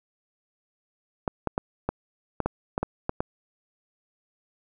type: clicks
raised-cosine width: 1 ms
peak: -11 dBFS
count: 10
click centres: 1.278 / 1.473 / 1.579 / 1.89 / 2.403 / 2.46 / 2.779 / 2.83 / 3.094 / 3.205 s
effects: none

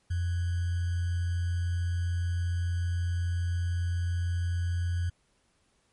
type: tone with sample-and-hold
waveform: sine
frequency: 87.31 Hz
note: F2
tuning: in tune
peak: -26 dBFS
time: 0.1-5.1 s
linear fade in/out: 10 ms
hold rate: 1575 Hz
effects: pink hiss -70 dBFS RMS until 5.92 s + MP3 48 kbps

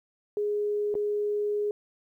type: tone with dropouts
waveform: sine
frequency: 415.3 Hz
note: G#4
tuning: in tune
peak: -25 dBFS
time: 0.37-1.71 s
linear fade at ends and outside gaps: 1 ms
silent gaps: 0.942-0.952 s
effects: 11-bit

